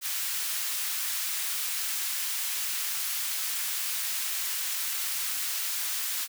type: high-pass noise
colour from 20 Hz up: white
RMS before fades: -31 dBFS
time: 0.01-6.28 s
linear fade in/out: 50 ms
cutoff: 1400 Hz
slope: 12 dB/octave
effects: none